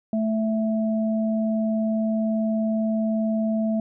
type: tone pair together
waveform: sine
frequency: 219.4 / 659.3 Hz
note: A3 / E5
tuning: -5 / 0 cents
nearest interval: octave + perfect fifth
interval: 1905 cents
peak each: -21 / -28 dBFS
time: 0.13-3.8 s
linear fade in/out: 2 ms
effects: none